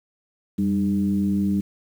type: tone with frequency modulation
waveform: sine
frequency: 197.4 Hz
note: G3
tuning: 12 cents sharp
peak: -18 dBFS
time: 0.58-1.61 s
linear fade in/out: 10 ms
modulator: 106 Hz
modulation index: 0.74
effects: high-pass 100 Hz 12 dB/octave + 8-bit